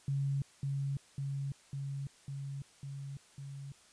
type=tone with echo; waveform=sine; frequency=138.59 Hz; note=C#3; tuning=in tune; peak=-30 dBFS; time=0.08-0.42 s; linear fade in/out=2 ms; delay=550 ms; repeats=6; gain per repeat=-2 dB; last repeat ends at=3.72 s; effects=white hiss -62 dBFS RMS until 3.92 s + resampled to 22050 Hz